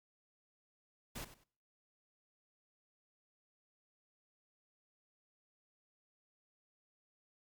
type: noise with echo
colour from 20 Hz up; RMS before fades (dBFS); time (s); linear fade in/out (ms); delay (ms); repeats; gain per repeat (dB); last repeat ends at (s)
pink; -45; 1.15-1.25; 10; 96; 2; -13; 1.442
effects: noise-tail reverb RT60 0.6 s tail -26 dB re dry + Opus 48 kbps